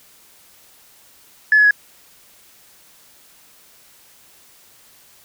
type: tone with pitch steps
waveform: sine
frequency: 1717 / 1695.3 / 1673.9 Hz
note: A6 / G#6 / G#6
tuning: -43 / +35 / +13 cents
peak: -8 dBFS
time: 1.52-1.709 s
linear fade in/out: 2 ms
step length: 63 ms
effects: tanh soft clip ceiling -4 dBFS + white hiss -50 dBFS RMS until 5.24 s